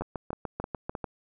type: two click trains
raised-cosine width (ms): 1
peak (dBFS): -18 / -19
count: 8 / 4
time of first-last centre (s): 0.01-1.042 / 0.02-0.952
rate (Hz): 6.78 / 3.22
effects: none